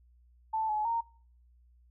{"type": "tone with pitch steps", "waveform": "sine", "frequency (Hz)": [881, 851, 924], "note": ["A5", "G#5", "A#5"], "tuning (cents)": [2, 42, -16], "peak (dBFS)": -28, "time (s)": [0.53, 1.01], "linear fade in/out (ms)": 10, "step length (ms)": 160, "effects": ["noise-tail reverb RT60 0.5 s tail -24 dB re dry", "added 60 Hz sine -59 dBFS peak until 1.9 s"]}